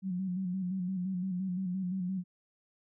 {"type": "tone with vibrato", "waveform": "sine", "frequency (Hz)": 184.9, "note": "F#3", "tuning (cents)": -1, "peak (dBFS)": -31, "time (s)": [0.02, 2.24], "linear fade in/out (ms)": 50, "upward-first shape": "square", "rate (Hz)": 5.8, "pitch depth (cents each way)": 53, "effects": []}